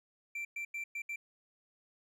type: tone bursts at uneven times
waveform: triangle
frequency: 2349 Hz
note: D7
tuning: in tune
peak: -35 dBFS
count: 5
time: 0.35-0.45 / 0.56-0.65 / 0.74-0.84 / 0.95-1.02 / 1.09-1.16 s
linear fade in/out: 5 ms
effects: none